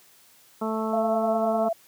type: harmonic tone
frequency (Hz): 220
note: A3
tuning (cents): 0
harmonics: 1 / 2 / 3 / 4 / 5 / 6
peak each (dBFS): -28 / -31 / -33 / -34 / -35 / -36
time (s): 0.61-1.69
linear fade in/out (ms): 10
type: tone with vibrato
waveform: sine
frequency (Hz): 676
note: E5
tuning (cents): +43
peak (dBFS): -23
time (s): 0.93-1.73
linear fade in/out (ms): 5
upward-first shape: triangle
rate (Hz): 10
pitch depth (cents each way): 37
effects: white hiss -56 dBFS RMS until 1.87 s + high-pass 100 Hz 12 dB/octave